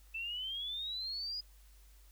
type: exponential sweep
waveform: sine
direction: up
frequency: 2637 to 4978 Hz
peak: -37 dBFS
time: 0.14-1.41 s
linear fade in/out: 10 ms
effects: added 50 Hz sine -57 dBFS peak until 2.11 s + white hiss -67 dBFS RMS until 2.11 s